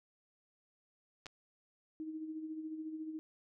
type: clicks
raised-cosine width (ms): 0.2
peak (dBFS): -30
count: 2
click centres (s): 1.259 / 1.266
type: tone with tremolo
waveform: sine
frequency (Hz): 314.4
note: D#4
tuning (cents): +18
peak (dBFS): -38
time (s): 2-3.19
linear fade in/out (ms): 0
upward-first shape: sine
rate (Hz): 14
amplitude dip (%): 50
effects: none